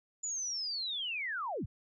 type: linear sweep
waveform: sine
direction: down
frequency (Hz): 7040 to 46.25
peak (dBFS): -34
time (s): 0.23-1.66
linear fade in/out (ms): 10
effects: none